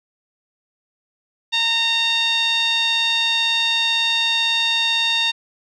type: tone with low-pass filter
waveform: 5% pulse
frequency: 918 Hz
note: A#5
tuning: 27 cents flat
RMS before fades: -19 dBFS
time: 1.52-5.32 s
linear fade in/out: 20 ms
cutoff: 3500 Hz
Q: 4.5
effects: none